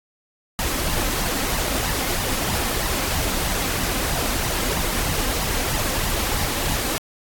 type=noise with flanger; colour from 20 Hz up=pink; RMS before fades=-23 dBFS; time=0.59-6.98 s; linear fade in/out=0 ms; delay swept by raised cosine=1 to 3.9 ms; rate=3.1 Hz; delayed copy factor=+0.55; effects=AAC 64 kbps